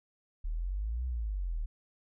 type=exponential two-way sweep; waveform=sine; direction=up then down; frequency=36.71 to 64 to 36.71 Hz; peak=-31 dBFS; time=0.44-1.66 s; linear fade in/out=10 ms; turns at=1.06 s; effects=none